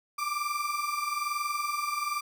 35% pulse tone pair together, 1168.9 / 1190 Hz, D6 / D6, -9 / +22 cents, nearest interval unison, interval 31 cents, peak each -31 / -30 dBFS, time 0.18-2.21 s, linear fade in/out 10 ms, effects none

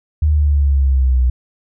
sine exponential sweep, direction down, 77 to 61.6 Hz, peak -10 dBFS, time 0.22-1.3 s, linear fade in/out 5 ms, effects none

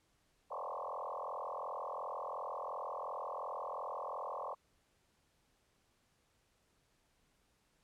sine tone with frequency modulation, 823 Hz, G#5, 16 cents flat, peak -39 dBFS, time 0.5-4.55 s, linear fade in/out 20 ms, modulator 42.8 Hz, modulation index 7.2, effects pink hiss -75 dBFS RMS until 7.83 s + low-pass 11000 Hz 12 dB/octave

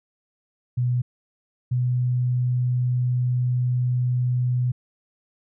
sine tone pair in turn, 123.47 / 124.47 Hz, B2 / B2, 0 / +14 cents, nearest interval unison, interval 14 cents, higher second, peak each -19 dBFS, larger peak neither, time 0.77-1.02 / 1.71-4.72 s, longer second, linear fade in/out 10 ms, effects none

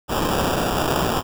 white noise with sample-and-hold, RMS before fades -21 dBFS, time 0.08-1.23 s, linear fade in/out 50 ms, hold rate 2100 Hz, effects none

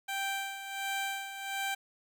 15% pulse tone with tremolo, 784 Hz, G5, in tune, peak -25 dBFS, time 0.08-1.75 s, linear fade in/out 10 ms, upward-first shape sine, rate 1.4 Hz, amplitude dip 65%, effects 11-bit

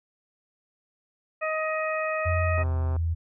harmonic tone, 628 Hz, D#5, 16 cents sharp, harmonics 1 / 2 / 3 / 4, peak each -28 / -31 / -33 / -34 dBFS, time 1.41-2.64 s, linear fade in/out 20 ms
sine tone with pitch glide, 87.31 to 82.7 Hz, F2 to E2, 0 to +6 cents, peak -23 dBFS, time 2.25-3.15 s, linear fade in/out 20 ms, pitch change -94 cents, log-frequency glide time 2.45-2.78 s
click train, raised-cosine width 1 ms, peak -25 dBFS, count 51, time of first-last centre 2.58-2.965 s, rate 130 Hz
effects none

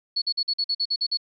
sine tone bursts, 4395 Hz, C#8, 16 cents flat, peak -21 dBFS, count 10, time 0.16-1.173 s, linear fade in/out 10 ms, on 59 ms, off 47 ms, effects none

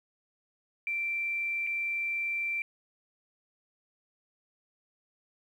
sine tone with dropouts, 2349 Hz, D7, in tune, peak -29 dBFS, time 0.87-2.62 s, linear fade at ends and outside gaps 1 ms, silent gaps 1.667-1.671 s, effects 10-bit

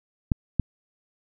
clicks, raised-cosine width 5 ms, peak -8 dBFS, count 2, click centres 0.318 / 0.597 s, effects none

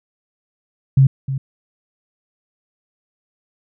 sine tone with echo, 134.8 Hz, C#3, 48 cents flat, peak -7 dBFS, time 0.97-1.07 s, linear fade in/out 5 ms, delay 310 ms, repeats 1, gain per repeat -12 dB, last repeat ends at 1.38 s, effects none

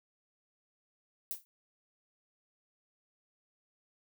violet noise with exponential decay, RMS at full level -33 dBFS, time 1.31-1.45 s, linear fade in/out 0 ms, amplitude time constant 29 ms, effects none

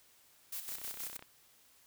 blue noise with tremolo, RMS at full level -41 dBFS, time 0.52-1.17 s, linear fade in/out 5 ms, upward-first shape square, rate 6.3 Hz, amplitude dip 55%
click train, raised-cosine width 0.3 ms, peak -33 dBFS, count 18, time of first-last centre 0.69-1.225 s, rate 31.8 Hz
effects white hiss -65 dBFS RMS until 1.86 s

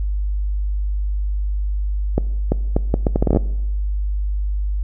accelerating click train, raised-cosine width 2 ms, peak -3 dBFS, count 13, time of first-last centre 2.18-3.371 s, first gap 340 ms, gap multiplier 0.72, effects noise-tail reverb RT60 1.0 s tail -20 dB re dry + added 50 Hz sine -18 dBFS peak until 4.83 s

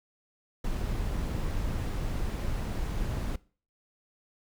brown noise, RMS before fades -31 dBFS, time 0.64-3.36 s, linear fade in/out 5 ms, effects noise-tail reverb RT60 0.4 s tail -21 dB re dry

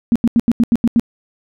sine tone bursts, 233.1 Hz, A#3, in tune, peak -8 dBFS, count 8, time 0.12-0.996 s, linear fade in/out 0 ms, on 36 ms, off 84 ms, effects none

